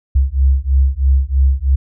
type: beating tone pair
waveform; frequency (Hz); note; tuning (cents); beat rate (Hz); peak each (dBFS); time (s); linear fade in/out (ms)
sine; 65.8 / 68.9; C2 / C#2; +10 / -10; 3.1; -13; 0.15-1.76; 10
effects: none